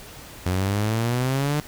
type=exponential sweep; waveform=sawtooth; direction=up; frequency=89 to 151.3 Hz; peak=-17 dBFS; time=0.46-1.6 s; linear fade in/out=0 ms; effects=pink hiss -42 dBFS RMS until 1.67 s